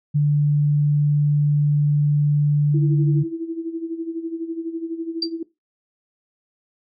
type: tone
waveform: sine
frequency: 146.8 Hz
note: D3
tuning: in tune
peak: -14 dBFS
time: 0.14-3.24 s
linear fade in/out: 20 ms
type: tone with tremolo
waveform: sine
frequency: 329.6 Hz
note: E4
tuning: in tune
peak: -22 dBFS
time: 2.74-5.43 s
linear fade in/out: 5 ms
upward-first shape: sine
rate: 12 Hz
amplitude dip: 70%
type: tone with exponential decay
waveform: sine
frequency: 4692 Hz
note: D8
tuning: 2 cents flat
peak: -16 dBFS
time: 5.22-5.31 s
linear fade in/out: 5 ms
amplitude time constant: 18 ms
effects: noise-tail reverb RT60 0.2 s tail -18 dB re dry